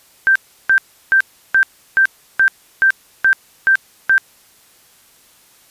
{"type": "tone bursts", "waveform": "sine", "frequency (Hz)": 1568, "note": "G6", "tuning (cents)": 0, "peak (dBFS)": -8, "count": 10, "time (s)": [0.27, 4.18], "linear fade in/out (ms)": 0, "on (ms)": 85, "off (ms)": 340, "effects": ["white hiss -50 dBFS RMS until 5.7 s", "resampled to 32000 Hz"]}